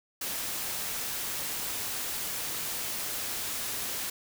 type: noise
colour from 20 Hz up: white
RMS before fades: -34 dBFS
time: 0.21-4.1 s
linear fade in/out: 5 ms
effects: none